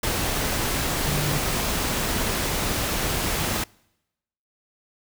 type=tone in noise; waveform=sine; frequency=146.83 Hz; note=D3; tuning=in tune; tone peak=-25 dBFS; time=1.07-1.38 s; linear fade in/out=5 ms; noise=pink; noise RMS=-25 dBFS; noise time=0.03-3.64 s; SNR=-3 dB; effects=noise-tail reverb RT60 0.9 s tail -26 dB re dry